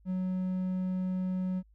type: tone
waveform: triangle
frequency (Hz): 185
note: F#3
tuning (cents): 0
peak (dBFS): -27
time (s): 0.05-1.63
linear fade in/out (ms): 50
effects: added 52 Hz sine -58 dBFS peak until 1.74 s